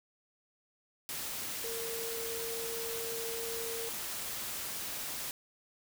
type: tone in noise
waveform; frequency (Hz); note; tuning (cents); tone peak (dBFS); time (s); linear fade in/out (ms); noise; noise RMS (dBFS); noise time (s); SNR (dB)
sine; 459.2; A#4; -26; -39; 1.64-3.89; 0; white; -39; 1.09-5.31; -3
effects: none